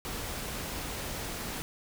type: noise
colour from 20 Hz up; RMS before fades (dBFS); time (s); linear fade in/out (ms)
pink; -37; 0.05-1.62; 0
effects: none